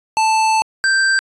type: tone pair in turn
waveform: square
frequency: 880 / 1568 Hz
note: A5 / G6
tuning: 0 / 0 cents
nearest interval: minor seventh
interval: 1000 cents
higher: second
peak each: -13 dBFS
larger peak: neither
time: 0.17-0.62 / 0.84-1.19 s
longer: first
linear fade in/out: 0 ms
effects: resampled to 22050 Hz